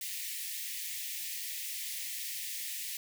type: high-pass noise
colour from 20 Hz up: white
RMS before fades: -39 dBFS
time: 0.01-2.97 s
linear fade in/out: 2 ms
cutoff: 1800 Hz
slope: 96 dB/octave
effects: none